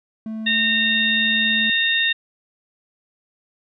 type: tone with pitch glide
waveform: triangle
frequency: 220 to 218.6 Hz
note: A3 to A3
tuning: 0 to -11 cents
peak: -24 dBFS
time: 0.26-1.7 s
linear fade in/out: 2 ms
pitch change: -11 cents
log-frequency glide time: 0.36-1.59 s
type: harmonic tone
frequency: 918 Hz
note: A#5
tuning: 27 cents flat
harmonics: 2 / 3 / 4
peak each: -20 / -23 / -20 dBFS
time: 0.46-2.13 s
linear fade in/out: 10 ms
effects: none

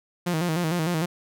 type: tone with vibrato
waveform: sawtooth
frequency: 167 Hz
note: E3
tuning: 23 cents sharp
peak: -19 dBFS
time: 0.26-1.06 s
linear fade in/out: 10 ms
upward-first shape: square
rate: 6.6 Hz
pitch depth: 93 cents each way
effects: none

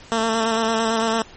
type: tone with vibrato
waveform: 10% pulse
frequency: 225 Hz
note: A3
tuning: 39 cents sharp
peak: -10 dBFS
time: 0.12-1.22 s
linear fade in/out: 0 ms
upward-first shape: square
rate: 8.9 Hz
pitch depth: 23 cents each way
effects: pink hiss -44 dBFS RMS until 1.36 s + MP3 32 kbps

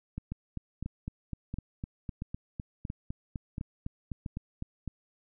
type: two click trains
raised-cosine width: 5 ms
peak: -23 / -23 dBFS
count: 19 / 7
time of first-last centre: 0.32-4.877 / 0.18-4.262 s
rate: 3.95 / 1.47 Hz
effects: none

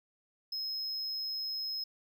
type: tone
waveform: triangle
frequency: 5140 Hz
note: E8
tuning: 45 cents flat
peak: -33 dBFS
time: 0.52-1.84 s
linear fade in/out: 5 ms
effects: none

